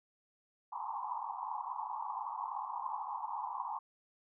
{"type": "band-pass noise", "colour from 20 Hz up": "pink", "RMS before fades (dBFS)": -40, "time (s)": [0.72, 3.79], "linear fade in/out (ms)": 10, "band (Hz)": [810, 1100], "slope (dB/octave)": 96, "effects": []}